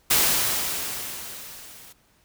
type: noise with level ramp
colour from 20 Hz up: white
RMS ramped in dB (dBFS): -18 to -47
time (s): 0.1-1.93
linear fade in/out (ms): 10
effects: pink hiss -62 dBFS RMS until 2.24 s